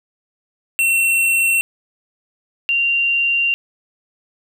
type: tone pair in turn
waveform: square / sine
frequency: 2714 / 2771 Hz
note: E7 / F7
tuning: +50 / -14 cents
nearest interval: unison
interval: 36 cents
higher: second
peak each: -14 dBFS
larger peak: neither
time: 0.79-1.61 / 2.69-3.54 s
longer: second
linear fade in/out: 0 ms
effects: 9-bit